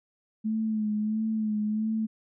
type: tone with vibrato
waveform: sine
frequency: 215.9 Hz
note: A3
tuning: 33 cents flat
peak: -25 dBFS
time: 0.44-2.07 s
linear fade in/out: 20 ms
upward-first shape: sine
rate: 1.5 Hz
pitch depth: 39 cents each way
effects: none